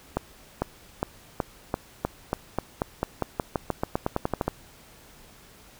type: accelerating click train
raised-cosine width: 1 ms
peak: -10 dBFS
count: 22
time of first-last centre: 0.17-4.48 s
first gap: 450 ms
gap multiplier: 0.91
effects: pink hiss -52 dBFS RMS until 5.79 s